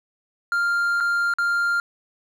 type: tone with dropouts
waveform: triangle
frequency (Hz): 1396.9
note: F6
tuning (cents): 0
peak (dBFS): -17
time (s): 0.52-1.8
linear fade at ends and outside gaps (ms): 1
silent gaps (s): 1.003-1.007 / 1.338-1.385
effects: none